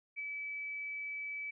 sine tone with ADSR envelope, 2298 Hz, D7, 38 cents flat, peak -36 dBFS, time 0.16-1.51 s, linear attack 30 ms, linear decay 18 ms, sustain -2 dB, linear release 10 ms, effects none

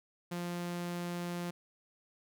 sawtooth tone, 174.61 Hz, F3, in tune, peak -32 dBFS, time 0.31-1.51 s, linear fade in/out 10 ms, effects none

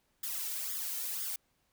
blue noise with flanger, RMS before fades -37 dBFS, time 0.23-1.36 s, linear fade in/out 5 ms, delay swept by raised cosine 0.58 to 2.28 ms, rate 2 Hz, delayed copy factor +0.8, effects pink hiss -75 dBFS RMS until 1.72 s

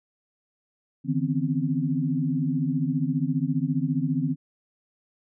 sine tone cluster, 147.6 / 162.2 / 251.4 / 266.4 Hz, D3 / E3 / B3 / C4, +9 / -28 / +31 / +31 cents, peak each -28 dBFS, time 1.04-4.36 s, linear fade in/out 50 ms, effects none

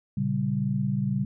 sine chord, G diminished, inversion first, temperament equal, 116.54 / 138.59 / 196 Hz, Bb2 / Db3 / G3, 0 / 0 / 0 cents, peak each -31 / -27 / -27 dBFS, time 0.17-1.25 s, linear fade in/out 5 ms, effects none

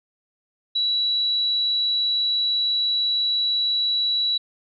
sine tone, 3922 Hz, B7, 13 cents flat, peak -19 dBFS, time 0.75-4.38 s, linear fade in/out 10 ms, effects none

